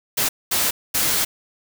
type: noise bursts at uneven times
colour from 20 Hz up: white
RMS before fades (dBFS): -20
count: 3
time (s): 0.17-0.29 / 0.51-0.71 / 0.94-1.25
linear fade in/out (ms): 10
effects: none